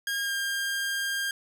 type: tone with pitch glide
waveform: sawtooth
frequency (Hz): 1622 to 1605.2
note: G#6 to G6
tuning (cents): -41 to +41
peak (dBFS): -24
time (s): 0.07-1.31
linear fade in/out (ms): 2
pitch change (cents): -18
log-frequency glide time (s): 0.24-0.31
effects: none